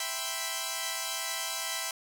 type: chord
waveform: 5% pulse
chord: C major seventh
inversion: first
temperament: equal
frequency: 659.3 / 784 / 987.8 / 1046.5 Hz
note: E5 / G5 / B5 / C6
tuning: 0 / 0 / 0 / 0 cents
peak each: -26 dBFS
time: 0-1.91 s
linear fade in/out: 2 ms
effects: none